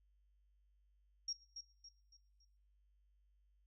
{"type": "tone with echo", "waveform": "sine", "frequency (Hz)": 5588, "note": "F8", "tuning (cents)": 0, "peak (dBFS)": -38, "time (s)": [1.28, 1.33], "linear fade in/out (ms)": 5, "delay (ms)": 280, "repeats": 4, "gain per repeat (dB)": -8, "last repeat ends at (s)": 2.45, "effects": ["noise-tail reverb RT60 0.7 s tail -20 dB re dry", "added 50 Hz sine -70 dBFS peak until 3.66 s"]}